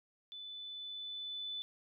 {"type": "tone with level ramp", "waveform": "sine", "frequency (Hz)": 3498, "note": "A7", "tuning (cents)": -11, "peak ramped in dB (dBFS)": [-45, -38], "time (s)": [0.32, 1.62], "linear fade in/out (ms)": 0, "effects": []}